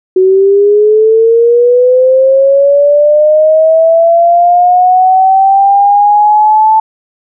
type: linear sweep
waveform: sine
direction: up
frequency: 370 to 880 Hz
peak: -3 dBFS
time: 0.16-6.8 s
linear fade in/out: 5 ms
effects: none